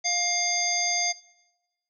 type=harmonic tone with a mistuned harmonic; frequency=705 Hz; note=F5; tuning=16 cents sharp; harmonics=1 / 3 / 5 / 7 / 9; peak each=-31 / -30 / -38 / -27 / -27 dBFS; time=0.04-1.13 s; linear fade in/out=20 ms; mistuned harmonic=7; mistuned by=-34 cents; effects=noise-tail reverb RT60 1.0 s tail -21 dB re dry